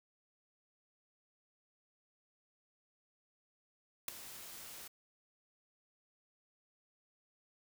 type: noise with ADSR envelope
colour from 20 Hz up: white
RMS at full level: -32 dBFS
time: 4.08-4.88 s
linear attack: 4 ms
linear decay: 5 ms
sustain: -18 dB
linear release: 8 ms
effects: none